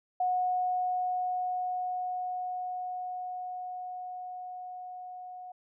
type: tone with level ramp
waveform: sine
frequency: 730 Hz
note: F#5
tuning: 24 cents flat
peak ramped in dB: -25 to -41 dBFS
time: 0.2-5.52 s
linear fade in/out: 5 ms
effects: none